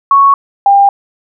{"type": "tone pair in turn", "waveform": "sine", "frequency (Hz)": [1108.7, 798.5], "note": ["C#6", "G5"], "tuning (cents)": [0, 32], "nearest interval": "tritone", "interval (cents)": 568, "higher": "first", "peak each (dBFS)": -3, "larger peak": "neither", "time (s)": [[0.11, 0.34], [0.66, 0.89]], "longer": "neither", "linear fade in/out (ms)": 2, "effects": []}